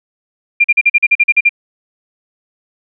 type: tone bursts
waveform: sine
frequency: 2394 Hz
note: D7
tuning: 33 cents sharp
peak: -5 dBFS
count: 11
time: 0.6-1.493 s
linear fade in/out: 10 ms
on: 43 ms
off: 42 ms
effects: none